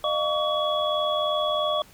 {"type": "tone cluster", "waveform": "sine", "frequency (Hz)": [609, 692, 1133, 3365], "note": ["D#5", "F5", "C#6", "G#7"], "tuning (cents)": [-37, -16, 37, 22], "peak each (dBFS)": [-25, -32, -27, -29], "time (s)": [0.04, 1.82], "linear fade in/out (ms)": 2, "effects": ["pink hiss -52 dBFS RMS until 1.93 s"]}